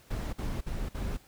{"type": "noise bursts", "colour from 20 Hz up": "brown", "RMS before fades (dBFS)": -33, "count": 4, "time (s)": [0.1, 1.173], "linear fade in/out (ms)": 10, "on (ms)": 230, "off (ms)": 51, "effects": ["pink hiss -59 dBFS RMS until 1.27 s"]}